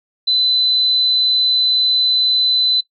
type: tone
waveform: sine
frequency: 4019 Hz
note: B7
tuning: 30 cents sharp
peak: -12 dBFS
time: 0.27-2.81 s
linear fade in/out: 10 ms
effects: noise-tail reverb RT60 0.1 s tail -19 dB re dry